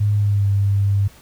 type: tone with pitch glide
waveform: sine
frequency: 103.5 to 99.8 Hz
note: G#2 to G2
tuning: -5 to +32 cents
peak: -14 dBFS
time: 0-1.08 s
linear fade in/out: 10 ms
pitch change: -63 cents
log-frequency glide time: 0.16-0.48 s
effects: pink hiss -48 dBFS RMS until 1.21 s